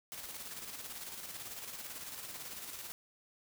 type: noise with tremolo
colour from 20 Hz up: white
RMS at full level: -44 dBFS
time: 0.12-2.92 s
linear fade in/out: 0 ms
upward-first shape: square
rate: 18 Hz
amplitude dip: 40%
effects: none